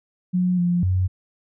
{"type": "tone with pitch steps", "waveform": "sine", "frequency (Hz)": [180.9, 175.4, 92.5], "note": ["F#3", "F3", "F#2"], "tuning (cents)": [-39, 8, 0], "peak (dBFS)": -17, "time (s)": [0.33, 1.08], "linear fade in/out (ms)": 20, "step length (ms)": 250, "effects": []}